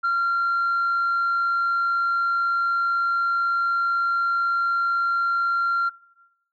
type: tone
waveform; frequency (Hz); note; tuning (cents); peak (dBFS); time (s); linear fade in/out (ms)
sine; 1379; F6; -22; -17; 0.03-5.9; 20
effects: noise-tail reverb RT60 1.0 s tail -21 dB re dry + tanh soft clip ceiling -17 dBFS